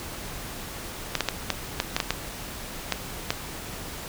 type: clicks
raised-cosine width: 0.2 ms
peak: -5 dBFS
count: 10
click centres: 1.153 / 1.207 / 1.287 / 1.503 / 1.801 / 1.965 / 2.002 / 2.106 / 2.923 / 3.305 s
effects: pink hiss -37 dBFS RMS until 4.08 s